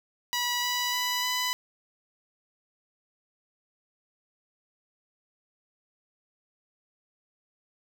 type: tone with pitch steps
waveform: 10% pulse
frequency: 974 / 981.9 / 989.9 / 997.9 Hz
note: B5 / B5 / B5 / B5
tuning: -24 / -10 / +4 / +18 cents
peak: -18 dBFS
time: 0.33-1.53 s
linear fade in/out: 0 ms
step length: 300 ms
effects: none